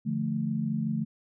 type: chord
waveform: sine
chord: D minor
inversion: none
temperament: equal with one note detuned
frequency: 146.83 / 172.51 / 220 Hz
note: D3 / F3 / A3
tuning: 0 / -21 / 0 cents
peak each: -32 / -33 / -29 dBFS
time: 0.05-1.05 s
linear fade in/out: 20 ms
effects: none